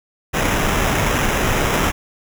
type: noise with sample-and-hold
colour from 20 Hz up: pink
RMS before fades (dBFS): -18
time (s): 0.33-1.92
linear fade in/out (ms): 20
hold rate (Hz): 4410
effects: none